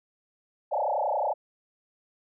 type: tone with frequency modulation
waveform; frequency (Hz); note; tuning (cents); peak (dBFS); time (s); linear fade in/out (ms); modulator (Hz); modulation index
sine; 720; F#5; -47; -24; 0.71-1.34; 20; 31.1; 5.4
effects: none